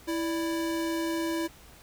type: tone pair together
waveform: square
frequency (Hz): 329.6 / 587.3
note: E4 / D5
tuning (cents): 0 / 0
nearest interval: minor seventh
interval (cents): 1000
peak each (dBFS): -29 / -38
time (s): 0.07-1.48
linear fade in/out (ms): 20
effects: added 60 Hz sine -57 dBFS peak until 1.82 s + pink hiss -53 dBFS RMS until 1.82 s